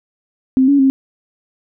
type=tone with pitch steps; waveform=sine; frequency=261.6 / 282 / 268.1 Hz; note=C4 / C#4 / C4; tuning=0 / +30 / +42 cents; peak=-8 dBFS; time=0.57-0.9 s; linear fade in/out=0 ms; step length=110 ms; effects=none